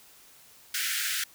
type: high-pass noise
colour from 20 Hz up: pink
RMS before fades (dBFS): -30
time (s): 0.74-1.24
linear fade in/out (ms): 5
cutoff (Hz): 1400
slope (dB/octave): 96
effects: white hiss -55 dBFS RMS until 1.34 s